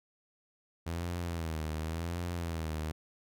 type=tone with vibrato; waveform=sawtooth; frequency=82.41 Hz; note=E2; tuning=in tune; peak=-30 dBFS; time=0.86-2.92 s; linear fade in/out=10 ms; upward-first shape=sine; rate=0.9 Hz; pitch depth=100 cents each way; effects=none